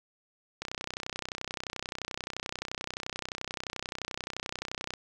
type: click train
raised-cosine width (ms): 0.2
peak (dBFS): -17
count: 137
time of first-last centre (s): 0.62-4.937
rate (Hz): 31.5
effects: none